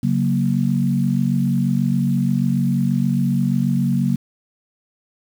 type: chord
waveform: sine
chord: F# major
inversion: second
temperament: equal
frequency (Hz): 138.59 / 185 / 233.1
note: C#3 / F#3 / A#3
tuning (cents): 0 / 0 / 0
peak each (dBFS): -20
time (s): 0.03-4.16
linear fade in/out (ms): 5
effects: 7-bit